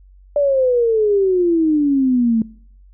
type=exponential sweep; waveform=sine; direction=down; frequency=587.3 to 220 Hz; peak=-12 dBFS; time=0.36-2.42 s; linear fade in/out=2 ms; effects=noise-tail reverb RT60 0.6 s tail -23 dB re dry + added 47 Hz sine -43 dBFS peak until 2.93 s